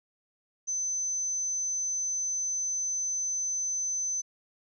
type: tone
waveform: sine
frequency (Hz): 6120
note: G8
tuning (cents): -42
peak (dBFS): -28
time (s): 0.67-4.22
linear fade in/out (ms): 20
effects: none